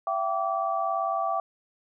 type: tone cluster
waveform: sine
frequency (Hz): 672 / 770 / 1156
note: E5 / G5 / D6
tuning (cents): +33 / -31 / -28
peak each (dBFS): -29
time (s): 0.07-1.4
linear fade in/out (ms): 2
effects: none